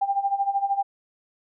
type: tone with tremolo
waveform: sine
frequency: 794 Hz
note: G5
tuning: 22 cents sharp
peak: -18 dBFS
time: 0.01-0.83 s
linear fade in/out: 10 ms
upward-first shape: sine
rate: 13 Hz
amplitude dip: 80%
effects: none